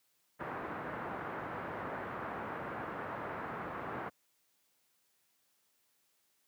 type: low-pass noise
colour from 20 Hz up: white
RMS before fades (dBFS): -41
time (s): 0.39-4.1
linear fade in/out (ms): 20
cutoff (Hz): 1500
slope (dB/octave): 24
effects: white hiss -75 dBFS RMS until 6.47 s + high-pass 100 Hz 12 dB/octave